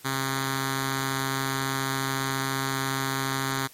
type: tone with notch filter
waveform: 5% pulse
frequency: 134.4 Hz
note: C3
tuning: 47 cents sharp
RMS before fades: -28 dBFS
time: 0.04-3.68 s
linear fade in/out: 20 ms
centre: 580 Hz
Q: 0.89
effects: white hiss -51 dBFS RMS until 3.73 s + MP3 64 kbps